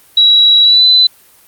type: tone with pitch glide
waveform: sine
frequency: 3889 to 4010 Hz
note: B7 to B7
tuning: -27 to +26 cents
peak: -4 dBFS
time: 0.17-1.07 s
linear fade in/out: 5 ms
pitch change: +53 cents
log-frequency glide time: 0.62-0.85 s
effects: white hiss -45 dBFS RMS until 1.47 s + Opus 32 kbps

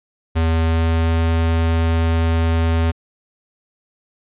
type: tone with pitch glide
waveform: square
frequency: 81.5 to 82.26 Hz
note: E2 to E2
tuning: -19 to -3 cents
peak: -15 dBFS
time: 0.35-2.92 s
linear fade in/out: 20 ms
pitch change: +16 cents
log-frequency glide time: 0.57-1.18 s
effects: resampled to 8000 Hz

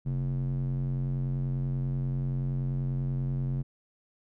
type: tone with band-pass filter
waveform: square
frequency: 45.18 Hz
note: F#1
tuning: 40 cents flat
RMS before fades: -30 dBFS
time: 0.05-3.63 s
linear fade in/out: 20 ms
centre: 150 Hz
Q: 2.9
effects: none

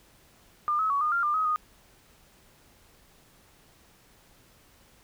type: tone with pitch steps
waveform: sine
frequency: 1201 / 1286 / 1124 / 1220 / 1389 / 1197 / 1268 / 1235 Hz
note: D6 / E6 / C#6 / D#6 / F6 / D6 / D#6 / D#6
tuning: +38 / -43 / +24 / -34 / -10 / +33 / +32 / -13 cents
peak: -23 dBFS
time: 0.68-1.56 s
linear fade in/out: 0 ms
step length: 110 ms
effects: pink hiss -59 dBFS RMS until 5.03 s

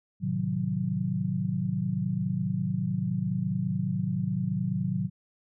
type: chord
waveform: sine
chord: A diminished seventh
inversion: none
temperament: equal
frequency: 110 / 130.81 / 155.56 / 185 Hz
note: A2 / C3 / Eb3 / Gb3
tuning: 0 / 0 / 0 / 0 cents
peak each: -34 / -33 / -32 / -29 dBFS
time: 0.2-5.1 s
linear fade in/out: 50 ms
effects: none

